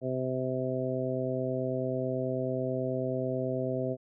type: harmonic tone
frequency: 129.2 Hz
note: C3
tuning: 21 cents flat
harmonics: 1 / 2 / 3 / 4 / 5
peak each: -35 / -35 / -35 / -35 / -35 dBFS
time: 0.01-3.97 s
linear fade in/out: 50 ms
effects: none